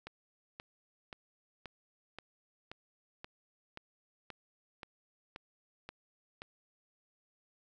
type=click train; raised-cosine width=0.3 ms; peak=-28 dBFS; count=13; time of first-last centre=0.07-6.419 s; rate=1.89 Hz; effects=none